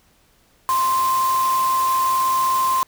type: tone in noise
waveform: sine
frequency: 1046.5 Hz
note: C6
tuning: in tune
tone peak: -16 dBFS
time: 0.69-2.83 s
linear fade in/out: 0 ms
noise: white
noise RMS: -30 dBFS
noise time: 0.69-2.83 s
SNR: +11 dB
effects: pink hiss -58 dBFS RMS until 2.87 s